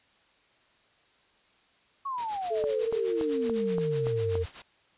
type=exponential sweep; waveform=sine; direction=down; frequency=1129 to 82.41 Hz; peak=-30 dBFS; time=2.05-4.46 s; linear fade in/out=10 ms
type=noise with tremolo; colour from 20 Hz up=white; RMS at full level=-40 dBFS; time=2.18-4.62 s; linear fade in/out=0 ms; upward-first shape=sine; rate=8 Hz; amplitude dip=80%
type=tone with pitch glide; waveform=sine; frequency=437.3 to 455.6 Hz; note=A4 to A#4; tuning=-11 to -40 cents; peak=-27 dBFS; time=2.5-4.44 s; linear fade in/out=20 ms; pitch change=+71 cents; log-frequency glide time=2.82-2.88 s
type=click train; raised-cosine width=1 ms; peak=-22 dBFS; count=7; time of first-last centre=2.64-4.354 s; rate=3.5 Hz
effects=white hiss -64 dBFS RMS until 4.97 s + resampled to 8000 Hz